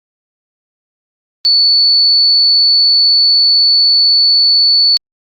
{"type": "tone", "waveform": "sine", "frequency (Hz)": 4458, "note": "C#8", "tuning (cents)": 9, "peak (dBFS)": -6, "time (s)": [1.45, 4.97], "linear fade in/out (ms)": 0, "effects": ["Opus 32 kbps"]}